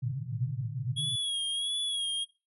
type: band-pass noise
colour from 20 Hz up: pink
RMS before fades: -34 dBFS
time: 0.02-1.16 s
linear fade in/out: 10 ms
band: 110 to 150 Hz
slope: 96 dB/octave
type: tone with vibrato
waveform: square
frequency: 3322 Hz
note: G#7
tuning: in tune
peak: -30 dBFS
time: 0.96-2.25 s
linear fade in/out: 20 ms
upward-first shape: sine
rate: 1.5 Hz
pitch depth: 54 cents each way
effects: noise-tail reverb RT60 0.3 s tail -23 dB re dry + resampled to 32000 Hz